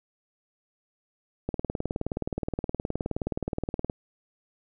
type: click train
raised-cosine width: 2 ms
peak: -15 dBFS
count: 47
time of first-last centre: 1.49-3.898 s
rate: 19.1 Hz
effects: none